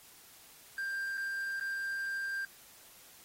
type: tone with dropouts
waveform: triangle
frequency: 1587 Hz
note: G6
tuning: 21 cents sharp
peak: -32 dBFS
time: 0.78-2.45 s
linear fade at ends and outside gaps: 2 ms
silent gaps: 1.173-1.177 / 1.598-1.609 s
effects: white hiss -57 dBFS RMS until 3.24 s + AAC 48 kbps